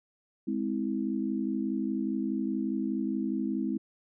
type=chord; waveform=sine; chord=Ab augmented; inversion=none; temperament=just; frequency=207.7 / 259.6 / 324.5 Hz; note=Ab3 / C4 / E4; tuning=0 / -13 / -27 cents; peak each=-32 / -32 / -33 dBFS; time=0.47-3.78 s; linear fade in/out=10 ms; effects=none